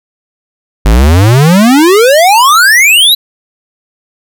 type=exponential sweep; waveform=square; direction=up; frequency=49 to 4041 Hz; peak=-3 dBFS; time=0.85-3.15 s; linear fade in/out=10 ms; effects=none